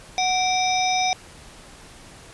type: harmonic tone with a mistuned harmonic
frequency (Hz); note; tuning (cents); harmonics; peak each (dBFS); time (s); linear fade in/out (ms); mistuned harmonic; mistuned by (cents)
740; F#5; 0; 1 / 3 / 5 / 7 / 8; -21 / -26 / -28 / -29 / -30; 0.18-1.13; 0; 3; +89
effects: pink hiss -45 dBFS RMS until 2.33 s + resampled to 24000 Hz